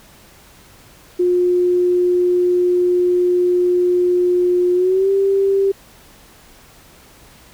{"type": "tone with pitch glide", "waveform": "sine", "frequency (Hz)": [357.3, 391.9], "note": ["F4", "G4"], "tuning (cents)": [40, 0], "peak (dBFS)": -12, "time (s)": [1.19, 5.72], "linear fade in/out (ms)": 10, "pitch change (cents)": 160, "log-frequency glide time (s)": [4.74, 5.1], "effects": ["pink hiss -46 dBFS RMS until 7.53 s"]}